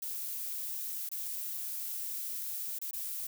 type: noise with dropouts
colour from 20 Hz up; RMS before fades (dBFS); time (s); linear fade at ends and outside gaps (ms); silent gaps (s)
violet; -38; 0.02-3.27; 5; 1.091-1.115 / 2.788-2.815 / 2.911-2.931
effects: none